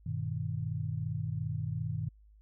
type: chord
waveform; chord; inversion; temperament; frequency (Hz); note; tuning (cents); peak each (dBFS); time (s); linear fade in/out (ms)
sine; G augmented; none; equal with one note detuned; 98 / 120.79 / 155.56; G2 / B2 / D#3; 0 / -38 / 0; -37 / -36 / -36; 0.06-2.09; 5
effects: added 52 Hz sine -56 dBFS peak until 2.41 s